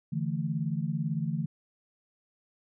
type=chord; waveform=sine; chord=D suspended second; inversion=none; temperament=equal; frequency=146.83 / 164.81 / 220 Hz; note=D3 / E3 / A3; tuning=0 / 0 / 0 cents; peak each=-32 / -31 / -35 dBFS; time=0.12-1.46 s; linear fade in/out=10 ms; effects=none